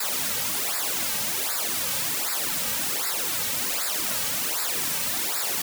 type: noise with flanger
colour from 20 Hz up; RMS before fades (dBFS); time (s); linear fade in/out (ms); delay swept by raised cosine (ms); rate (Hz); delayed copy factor
white; -27; 0-5.62; 5; 0.32 to 2.92; 1.3; -1
effects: none